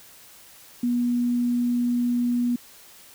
sine tone, 242.2 Hz, B3, 34 cents flat, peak -20 dBFS, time 0.83-2.56 s, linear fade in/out 5 ms, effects white hiss -49 dBFS RMS until 3.14 s

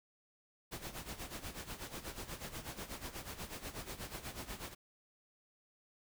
pink noise with tremolo, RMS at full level -43 dBFS, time 0.71-4.75 s, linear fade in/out 20 ms, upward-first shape sine, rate 8.2 Hz, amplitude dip 75%, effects none

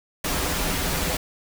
pink noise with comb filter, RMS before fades -25 dBFS, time 0.24-1.17 s, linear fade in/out 5 ms, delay 8.9 ms, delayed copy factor -0.6, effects none

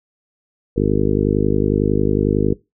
harmonic tone, 51 Hz, G#1, 31 cents flat, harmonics 1 / 2 / 3 / 4 / 5 / 6 / 7 / 8 / 9, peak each -23 / -23 / -23 / -23 / -23 / -23 / -23 / -23 / -23 dBFS, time 0.76-2.54 s, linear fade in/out 10 ms, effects noise-tail reverb RT60 0.2 s tail -20 dB re dry

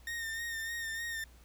40% pulse tone with vibrato, 1831 Hz, A#6, 32 cents flat, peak -35 dBFS, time 0.07-1.24 s, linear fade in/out 2 ms, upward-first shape sine, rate 3.3 Hz, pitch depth 37 cents each way, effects added 60 Hz sine -55 dBFS peak until 1.44 s + pink hiss -63 dBFS RMS until 1.44 s

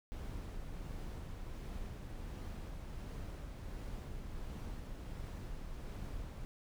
brown noise with tremolo, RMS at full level -43 dBFS, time 0.12-6.45 s, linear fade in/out 0 ms, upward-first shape sine, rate 1.4 Hz, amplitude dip 25%, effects none

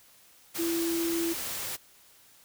sine tone in noise, 334.9 Hz, E4, 27 cents sharp, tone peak -27 dBFS, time 0.58-1.34 s, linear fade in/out 20 ms, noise white, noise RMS -35 dBFS, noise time 0.54-1.77 s, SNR +5 dB, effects white hiss -58 dBFS RMS until 2.44 s

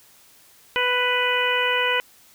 harmonic tone, 495.4 Hz, B4, 5 cents sharp, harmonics 1 / 2 / 3 / 4 / 5 / 6, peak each -26 / -26 / -26 / -26 / -26 / -26 dBFS, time 0.76-2 s, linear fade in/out 0 ms, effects white hiss -53 dBFS RMS until 2.34 s

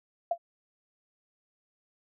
sine tone with exponential decay, 684 Hz, F5, 36 cents flat, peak -21 dBFS, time 0.31-0.38 s, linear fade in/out 5 ms, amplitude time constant 15 ms, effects none

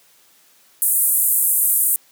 white band-pass noise, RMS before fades -17 dBFS, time 0.82-1.96 s, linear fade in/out 0 ms, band 8600 to 15000 Hz, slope 48 dB/octave, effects white hiss -54 dBFS RMS until 2.11 s + high-pass 150 Hz 12 dB/octave

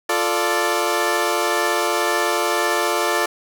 15% pulse chord, D minor, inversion first, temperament equal, 349.2 / 440 / 587.3 Hz, F4 / A4 / D5, 0 / 0 / 0 cents, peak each -16 dBFS, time 0.09-3.26 s, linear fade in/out 5 ms, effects none

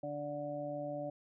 harmonic tone, 146.1 Hz, D3, 9 cents flat, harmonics 1 / 2 / 4 / 5, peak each -47 / -44 / -39 / -46 dBFS, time 0.03-1.1 s, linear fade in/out 5 ms, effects none

